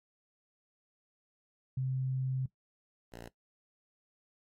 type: tone pair in turn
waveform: sine / 5% pulse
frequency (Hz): 130.81 / 58.27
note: C3 / A#1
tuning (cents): 0 / 0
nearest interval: octave + major second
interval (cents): 1400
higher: first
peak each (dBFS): -30 / -34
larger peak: first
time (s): 1.77-2.46 / 3.12-3.29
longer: first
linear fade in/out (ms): 5
effects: noise-tail reverb RT60 0.1 s tail -17 dB re dry + MP3 64 kbps